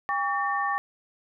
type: tone cluster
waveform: sine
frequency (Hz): 803 / 1135 / 1809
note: G5 / C#6 / A6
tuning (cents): +41 / +41 / +48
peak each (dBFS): -29 / -27 / -30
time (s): 0.09-0.78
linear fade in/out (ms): 0
effects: none